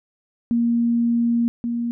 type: tone pair in turn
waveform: sine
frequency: 234.9 / 236.1 Hz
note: A#3 / A#3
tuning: +13 / +22 cents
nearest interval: unison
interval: 9 cents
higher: second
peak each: -16 / -21 dBFS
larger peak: first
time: 0.51-1.48 / 1.64-1.91 s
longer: first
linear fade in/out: 0 ms
effects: none